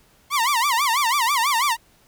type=tone with vibrato; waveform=sawtooth; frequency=1032 Hz; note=C6; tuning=24 cents flat; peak=-14 dBFS; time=0.3-1.77 s; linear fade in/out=50 ms; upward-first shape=sine; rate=6.1 Hz; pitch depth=240 cents each way; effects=pink hiss -57 dBFS RMS until 2.07 s